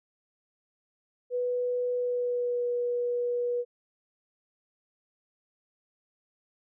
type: tone with pitch glide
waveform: sine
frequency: 493 to 484.8 Hz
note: B4 to B4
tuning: -3 to -32 cents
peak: -26 dBFS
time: 1.3-3.65 s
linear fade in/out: 50 ms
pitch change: -29 cents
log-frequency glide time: 1.94-2.67 s
effects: none